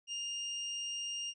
30% pulse tone, 2817 Hz, F7, 14 cents sharp, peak -34 dBFS, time 0.07-1.34 s, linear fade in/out 50 ms, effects resampled to 22050 Hz

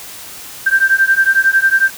sine beating tone pair, 1568 / 1579 Hz, G6 / G6, 0 / +12 cents, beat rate 11 Hz, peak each -12 dBFS, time 0.66-1.9 s, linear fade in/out 10 ms, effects white hiss -32 dBFS RMS until 1.97 s

